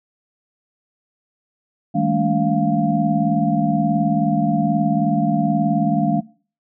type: tone cluster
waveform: sine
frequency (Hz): 159.8 / 203.3 / 222.1 / 286.1 / 697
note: D#3 / G#3 / A3 / D4 / F5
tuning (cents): +47 / -37 / +16 / -45 / -4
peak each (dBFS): -22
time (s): 1.94-6.21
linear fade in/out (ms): 20
effects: noise-tail reverb RT60 0.4 s tail -20 dB re dry